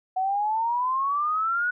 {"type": "exponential sweep", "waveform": "sine", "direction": "up", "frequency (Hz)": [740, 1480], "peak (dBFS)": -22, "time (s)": [0.16, 1.71], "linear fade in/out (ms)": 10, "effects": []}